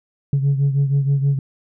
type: beating tone pair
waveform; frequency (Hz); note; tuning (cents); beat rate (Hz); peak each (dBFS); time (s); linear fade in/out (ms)
sine; 138.59 / 144.89; C#3 / D3; 0 / -23; 6.3; -14 / -20; 0.33-1.39; 2
effects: tanh soft clip ceiling -11 dBFS